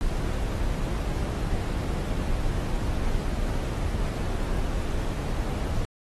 brown noise, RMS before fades -27 dBFS, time 0.01-5.85 s, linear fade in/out 0 ms, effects AAC 32 kbps

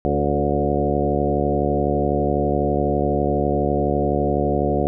harmonic tone with a mistuned harmonic, 72 Hz, D2, 34 cents flat, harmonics 1 / 2 / 3 / 4 / 5 / 6 / 7 / 8 / 10, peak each -26 / -26 / -26 / -26 / -26 / -26 / -26 / -26 / -26 dBFS, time 0.05-4.87 s, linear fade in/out 0 ms, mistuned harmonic 5, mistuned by +21 cents, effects none

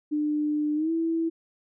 sine tone with pitch glide, 299.5 to 328.5 Hz, D4 to E4, +34 to -6 cents, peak -23 dBFS, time 0.11-1.3 s, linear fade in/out 20 ms, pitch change +160 cents, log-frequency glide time 0.75-0.91 s, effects none

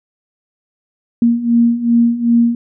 sine beating tone pair, 233.1 / 235.7 Hz, A#3 / A#3, 0 / +19 cents, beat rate 2.6 Hz, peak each -15 / -11 dBFS, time 1.22-2.55 s, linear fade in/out 2 ms, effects none

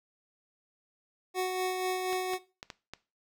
25% pulse tone with tremolo, 370 Hz, F#4, in tune, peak -24 dBFS, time 1.34-2.39 s, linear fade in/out 50 ms, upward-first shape sine, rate 4.1 Hz, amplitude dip 35%
clicks, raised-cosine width 0.2 ms, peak -23 dBFS, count 5, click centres 2.13 / 2.335 / 2.629 / 2.702 / 2.936 s
effects noise-tail reverb RT60 0.3 s tail -18 dB re dry

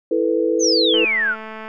sine chord, E suspended fourth, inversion none, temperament equal, 329.6 / 440 / 493.9 Hz, E4 / A4 / B4, 0 / 0 / 0 cents, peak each -20 dBFS, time 0.11-1.05 s, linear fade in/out 5 ms
sine exponential sweep, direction down, 6570 to 1335 Hz, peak -16 dBFS, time 0.59-1.36 s, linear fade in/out 50 ms
click train, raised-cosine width 0.5 ms, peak -19 dBFS, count 163, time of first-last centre 0.94-1.68 s, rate 219 Hz
effects none

